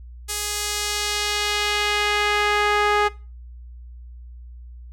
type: tone with band-pass filter sweep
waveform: sawtooth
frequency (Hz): 415.3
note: G#4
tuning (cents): 0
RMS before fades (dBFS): -22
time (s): 0.28-3.09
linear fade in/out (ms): 20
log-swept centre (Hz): 9000 to 1200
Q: 0.89
effects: noise-tail reverb RT60 0.3 s tail -20 dB re dry + added 60 Hz sine -37 dBFS peak until 4.92 s